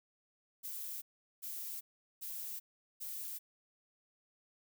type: noise bursts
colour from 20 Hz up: violet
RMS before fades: -43 dBFS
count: 4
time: 0.63-3.39 s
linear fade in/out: 20 ms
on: 390 ms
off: 400 ms
effects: none